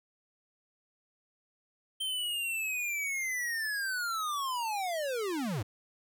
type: linear sweep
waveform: square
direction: down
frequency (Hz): 3133 to 87.6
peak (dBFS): -32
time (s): 2-5.63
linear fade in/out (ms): 10
effects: none